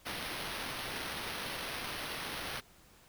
white noise with sample-and-hold, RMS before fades -40 dBFS, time 0.05-2.61 s, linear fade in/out 20 ms, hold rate 7350 Hz, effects pink hiss -61 dBFS RMS until 3.08 s

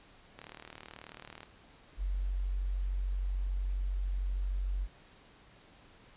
click train, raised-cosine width 0.3 ms, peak -30 dBFS, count 41, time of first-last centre 0.39-1.432 s, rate 38.4 Hz
sine tone, 46.55 Hz, F#1, 11 cents sharp, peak -30 dBFS, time 1.97-4.88 s, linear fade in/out 50 ms
effects pink hiss -59 dBFS RMS until 6.16 s + resampled to 8000 Hz

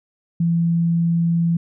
sine tone, 168.4 Hz, E3, 37 cents sharp, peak -15 dBFS, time 0.4-1.57 s, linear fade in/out 5 ms, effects none

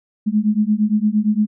sine beating tone pair, 207.7 / 216.4 Hz, G#3 / A3, 0 / -29 cents, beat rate 8.7 Hz, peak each -17 dBFS, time 0.26-1.47 s, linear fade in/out 20 ms, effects none

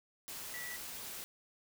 sine tone in noise, 1950 Hz, B6, 23 cents flat, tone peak -43 dBFS, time 0.54-0.76 s, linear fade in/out 0 ms, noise white, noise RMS -45 dBFS, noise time 0.28-1.24 s, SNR -1 dB, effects none

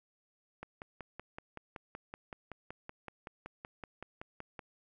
click train, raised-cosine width 0.5 ms, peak -28 dBFS, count 22, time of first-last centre 0.63-4.592 s, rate 5.3 Hz, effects none

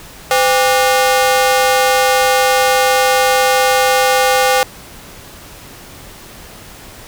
sawtooth ring-modulated tone, 657 Hz, E5, 6 cents flat, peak -3 dBFS, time 0.31-4.63 s, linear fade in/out 0 ms, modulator 145 Hz, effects pink hiss -36 dBFS RMS until 7.07 s

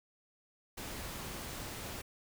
pink noise, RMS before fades -43 dBFS, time 0.77-2.02 s, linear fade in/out 10 ms, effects none

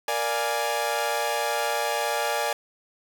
sawtooth chord, Bb dominant seventh, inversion none, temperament equal, 466.2 / 587.3 / 698.5 / 830.6 Hz, Bb4 / D5 / F5 / Ab5, 0 / 0 / 0 / 0 cents, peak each -28 / -25 / -29 / -24 dBFS, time 0.08-2.53 s, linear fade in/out 2 ms, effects none

